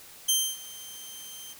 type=tone with ADSR envelope; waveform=15% pulse; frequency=3136 Hz; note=G7; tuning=in tune; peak=-13 dBFS; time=0.28-1.54 s; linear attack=13 ms; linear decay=270 ms; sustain=-21 dB; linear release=19 ms; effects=white hiss -49 dBFS RMS until 1.59 s